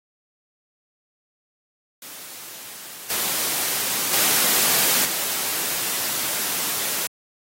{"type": "noise with level steps", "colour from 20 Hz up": "white", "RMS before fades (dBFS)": [-38, -24, -19, -25], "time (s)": [2.02, 7.07], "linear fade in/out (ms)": 2, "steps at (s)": [3.1, 4.13, 5.05], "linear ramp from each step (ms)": 2, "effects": ["high-pass 150 Hz 12 dB/octave", "AAC 48 kbps"]}